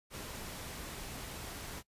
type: noise with amplitude modulation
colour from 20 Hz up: pink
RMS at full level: -43 dBFS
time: 0.1-1.83 s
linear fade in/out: 50 ms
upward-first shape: sine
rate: 240 Hz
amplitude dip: 25%
effects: noise-tail reverb RT60 0.1 s tail -21 dB re dry + resampled to 32000 Hz